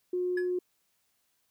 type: tone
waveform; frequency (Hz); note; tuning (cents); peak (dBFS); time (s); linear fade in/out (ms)
sine; 360.7; F#4; -44; -27; 0.13-0.59; 5
type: tone with exponential decay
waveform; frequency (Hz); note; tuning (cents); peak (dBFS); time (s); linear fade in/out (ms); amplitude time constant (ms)
triangle; 1698; G#6; +38; -29; 0.37-0.51; 5; 30
effects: tanh soft clip ceiling -18 dBFS + white hiss -74 dBFS RMS until 1.5 s